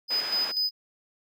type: tone with tremolo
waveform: triangle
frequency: 5000 Hz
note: D#8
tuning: 8 cents sharp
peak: -22 dBFS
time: 0.08-0.71 s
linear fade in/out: 50 ms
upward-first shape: square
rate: 4.1 Hz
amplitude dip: 55%
type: band-pass noise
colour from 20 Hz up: white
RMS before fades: -38 dBFS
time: 0.1-0.52 s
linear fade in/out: 10 ms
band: 250 to 2600 Hz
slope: 12 dB/octave
effects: none